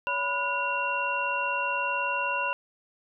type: tone cluster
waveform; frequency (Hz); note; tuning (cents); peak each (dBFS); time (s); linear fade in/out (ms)
sine; 564 / 989 / 1447 / 2748; C#5 / B5 / F#6 / F7; +30 / +2 / -39 / -29; -35 / -29 / -33 / -30; 0.07-2.53; 0
effects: none